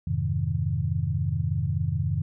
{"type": "chord", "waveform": "sine", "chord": "F minor seventh", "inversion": "none", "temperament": "equal", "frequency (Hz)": [87.31, 103.83, 130.81, 155.56], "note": ["F2", "Ab2", "C3", "Eb3"], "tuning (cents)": [0, 0, 0, 0], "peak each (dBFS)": -29, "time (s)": [0.07, 2.22], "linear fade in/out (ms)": 5, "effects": []}